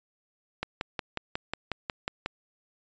click train, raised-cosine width 0.3 ms, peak -14 dBFS, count 10, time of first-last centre 0.63-2.26 s, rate 5.52 Hz, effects resampled to 16000 Hz

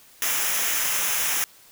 white noise with comb filter, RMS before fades -24 dBFS, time 0.22-1.44 s, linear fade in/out 0 ms, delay 0.23 ms, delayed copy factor -0.65, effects white hiss -52 dBFS RMS until 1.71 s

